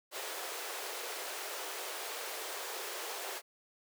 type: high-pass noise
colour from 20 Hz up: pink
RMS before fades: -41 dBFS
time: 0.11-3.42 s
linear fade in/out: 50 ms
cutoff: 380 Hz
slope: 48 dB/octave
effects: none